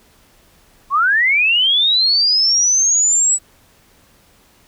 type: linear sweep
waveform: sine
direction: up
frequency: 1045 to 7902 Hz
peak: -11 dBFS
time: 0.9-3.39 s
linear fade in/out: 50 ms
effects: pink hiss -52 dBFS RMS until 4.67 s